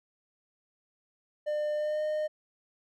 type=tone with pitch glide; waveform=triangle; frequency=600 to 611.9 Hz; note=D5 to D#5; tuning=+37 to -29 cents; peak=-26 dBFS; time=1.46-2.28 s; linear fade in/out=20 ms; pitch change=+34 cents; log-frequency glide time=1.75-2.03 s; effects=none